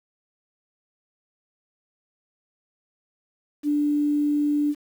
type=tone with quantisation; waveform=sine; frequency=293.7 Hz; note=D4; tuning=in tune; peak=-19 dBFS; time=3.63-4.75 s; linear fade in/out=50 ms; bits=8; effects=none